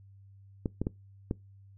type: clicks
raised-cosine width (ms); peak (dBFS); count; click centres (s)
3; -17; 4; 0.658 / 0.816 / 0.869 / 1.311
effects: noise-tail reverb RT60 0.2 s tail -22 dB re dry + added 98 Hz sine -52 dBFS peak until 1.77 s